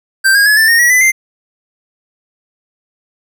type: tone with pitch steps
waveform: square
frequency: 1567 / 1632.6 / 1700.9 / 1772.2 / 1846.3 / 1923.6 / 2004 / 2088 Hz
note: G6 / G#6 / G#6 / A6 / A#6 / B6 / B6 / C7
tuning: -1 / -30 / +41 / +12 / -17 / -46 / +25 / -4 cents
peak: -7 dBFS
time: 0.24-1.12 s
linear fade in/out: 20 ms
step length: 110 ms
effects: none